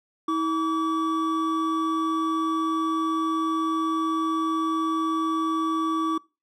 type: tone pair together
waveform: triangle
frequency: 321.9 / 1146 Hz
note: E4 / D6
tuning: -41 / -43 cents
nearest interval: octave + minor seventh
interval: 2198 cents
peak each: -23 dBFS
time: 0.28-6.18 s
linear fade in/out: 5 ms
effects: noise-tail reverb RT60 0.3 s tail -25 dB re dry